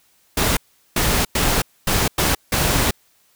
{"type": "noise bursts at uneven times", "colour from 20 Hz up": "pink", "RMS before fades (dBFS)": -18, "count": 6, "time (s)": [[0.37, 0.57], [0.96, 1.25], [1.35, 1.62], [1.87, 2.08], [2.18, 2.35], [2.52, 2.91]], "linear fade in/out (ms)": 5, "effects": ["white hiss -59 dBFS RMS until 3.35 s"]}